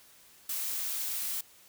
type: noise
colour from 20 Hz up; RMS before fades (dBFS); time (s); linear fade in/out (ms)
blue; -34; 0.49-1.41; 5
effects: white hiss -58 dBFS RMS until 1.68 s